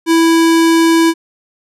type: tone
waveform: square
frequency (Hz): 329.6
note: E4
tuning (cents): 0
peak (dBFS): -8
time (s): 0.06-1.14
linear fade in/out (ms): 50
effects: low-pass 12000 Hz 12 dB/octave